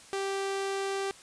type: tone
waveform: sawtooth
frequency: 391.4 Hz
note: G4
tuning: 3 cents flat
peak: -26 dBFS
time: 0.13-1.11 s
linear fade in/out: 0 ms
effects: white hiss -52 dBFS RMS until 1.22 s + resampled to 22050 Hz